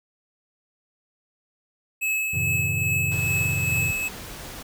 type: tone with tremolo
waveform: square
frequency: 2588 Hz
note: E7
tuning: 32 cents flat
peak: -22 dBFS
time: 2.01-4.09 s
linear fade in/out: 20 ms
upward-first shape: triangle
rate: 2.4 Hz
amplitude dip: 40%
type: chord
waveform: triangle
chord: F# diminished seventh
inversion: none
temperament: just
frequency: 92.5 / 111 / 133.2 / 159.84 Hz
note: F#2 / A2 / C3 / Eb3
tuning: 0 / +16 / +31 / +47 cents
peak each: -28 / -29 / -28 / -30 dBFS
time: 2.33-3.91 s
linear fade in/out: 10 ms
type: noise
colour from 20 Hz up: pink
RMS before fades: -38 dBFS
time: 3.11-4.63 s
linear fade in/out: 10 ms
effects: none